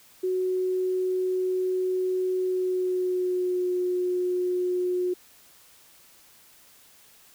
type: tone with pitch glide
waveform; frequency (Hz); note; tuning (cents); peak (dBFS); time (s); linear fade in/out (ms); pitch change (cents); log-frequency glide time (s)
sine; 370 to 361.3; F#4 to F#4; 0 to -41; -23; 0.23-5.14; 10; -41; 2.42-3.73
effects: white hiss -55 dBFS RMS until 7.34 s